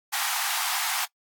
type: high-pass noise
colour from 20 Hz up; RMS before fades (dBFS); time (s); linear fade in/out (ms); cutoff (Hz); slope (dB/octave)
pink; -27; 0.12-1.06; 20; 720; 96
effects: noise-tail reverb RT60 0.1 s tail -23 dB re dry + AAC 64 kbps